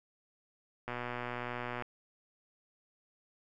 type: click train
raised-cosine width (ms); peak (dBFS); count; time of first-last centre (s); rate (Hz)
0.5; -23; 116; 0.88-1.823; 122
effects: none